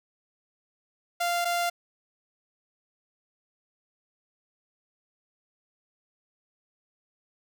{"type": "tone pair in turn", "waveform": "sawtooth", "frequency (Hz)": [695, 695], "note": ["F5", "F5"], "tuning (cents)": [-9, -9], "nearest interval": "unison", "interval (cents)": 0, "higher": "neither", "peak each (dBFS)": -21, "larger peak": "neither", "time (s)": [[1.2, 1.45], [1.45, 1.7]], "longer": "neither", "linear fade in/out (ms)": 10, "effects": []}